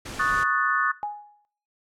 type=noise; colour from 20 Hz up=pink; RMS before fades=-36 dBFS; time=0.05-0.44 s; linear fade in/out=10 ms
type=chord; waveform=sine; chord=D# half-diminished seventh; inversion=third; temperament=equal; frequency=1108.7 / 1244.5 / 1480 / 1760 Hz; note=C#6 / D#6 / F#6 / A6; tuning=0 / 0 / 0 / 0 cents; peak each=-26 dBFS; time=0.19-0.92 s; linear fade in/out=10 ms
type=tone with exponential decay; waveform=sine; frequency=830.6 Hz; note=G#5; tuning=in tune; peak=-24 dBFS; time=1.03-1.45 s; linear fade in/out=0 ms; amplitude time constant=90 ms
effects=noise-tail reverb RT60 0.6 s tail -21 dB re dry + low-pass 9000 Hz 12 dB/octave